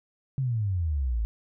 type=exponential sweep; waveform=sine; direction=down; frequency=138.7 to 52.5 Hz; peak=-24 dBFS; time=0.38-1.25 s; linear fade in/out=0 ms; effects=none